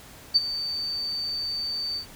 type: tone with ADSR envelope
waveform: sine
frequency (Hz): 4577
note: D8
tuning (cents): -45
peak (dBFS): -13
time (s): 0.34-2.06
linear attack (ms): 21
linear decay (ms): 29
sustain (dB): -14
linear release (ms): 97
effects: pink hiss -47 dBFS RMS until 2.15 s